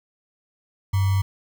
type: tone with sample-and-hold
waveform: sine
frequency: 97 Hz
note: G2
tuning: 18 cents flat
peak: -17 dBFS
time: 0.93-1.22 s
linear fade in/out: 10 ms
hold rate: 1050 Hz
effects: none